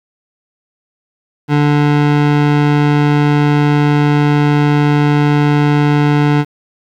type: tone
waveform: 25% pulse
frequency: 146.83 Hz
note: D3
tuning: in tune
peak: -5 dBFS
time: 1.48-6.45 s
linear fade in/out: 50 ms
effects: low-pass 3000 Hz 12 dB/octave + 7-bit